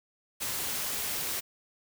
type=noise; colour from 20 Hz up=white; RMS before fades=-33 dBFS; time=0.4-1.41 s; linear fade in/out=20 ms; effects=none